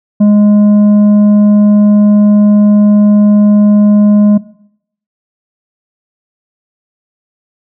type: tone with tanh clipping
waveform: sine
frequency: 207.5 Hz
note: G#3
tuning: 1 cent flat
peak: -4 dBFS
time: 0.2-4.38 s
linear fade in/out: 10 ms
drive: 6 dB
effects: noise-tail reverb RT60 0.7 s tail -19 dB re dry